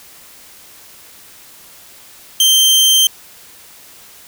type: tone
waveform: sawtooth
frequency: 3138 Hz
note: G7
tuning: 1 cent sharp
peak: -5 dBFS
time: 2.4-3.07 s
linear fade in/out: 2 ms
effects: white hiss -41 dBFS RMS until 4.27 s